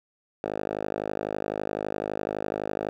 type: tone with band-pass filter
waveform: 5% pulse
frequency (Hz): 51.91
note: G#1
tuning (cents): 0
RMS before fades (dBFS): -31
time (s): 0.44-2.89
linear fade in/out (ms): 0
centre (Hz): 580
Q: 1.2
effects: none